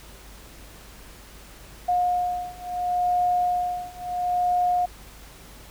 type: beating tone pair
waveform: sine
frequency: 716 / 716.73 Hz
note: F5 / F5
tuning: +43 / +45 cents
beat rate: 0.73 Hz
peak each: -25 / -24 dBFS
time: 1.88-4.86 s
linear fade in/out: 10 ms
effects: added 50 Hz sine -47 dBFS peak until 5.7 s + pink hiss -47 dBFS RMS until 5.7 s